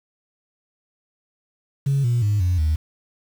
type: tone with pitch steps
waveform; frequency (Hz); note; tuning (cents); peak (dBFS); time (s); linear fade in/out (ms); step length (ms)
sine; 138.59 / 119.95 / 103.83 / 89.86 / 77.78; C#3 / A#2 / G#2 / F2 / D#2; 0 / +50 / 0 / +50 / 0; -15; 1.86-2.76; 10; 180
effects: tanh soft clip ceiling -14 dBFS + 7-bit